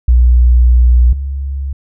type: tone pair in turn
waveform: sine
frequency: 60.8 / 68.49 Hz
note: B1 / C#2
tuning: -26 / -20 cents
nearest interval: major second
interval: 206 cents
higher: second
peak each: -4 / -16 dBFS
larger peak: first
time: 0.08-1.13 / 1.13-1.73 s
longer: first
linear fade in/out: 5 ms
effects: none